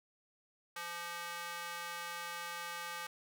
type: tone with high-pass filter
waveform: square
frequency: 172.1 Hz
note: F3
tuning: 25 cents flat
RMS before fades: -43 dBFS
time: 0.76-3.07 s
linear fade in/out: 5 ms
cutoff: 1200 Hz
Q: 1.3
effects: none